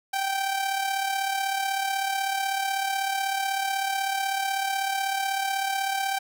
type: tone with amplitude modulation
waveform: sawtooth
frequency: 780 Hz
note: G5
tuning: 9 cents flat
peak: -19 dBFS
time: 0.13-6.19 s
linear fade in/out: 10 ms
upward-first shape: sine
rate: 36.1 Hz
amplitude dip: 50%
effects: none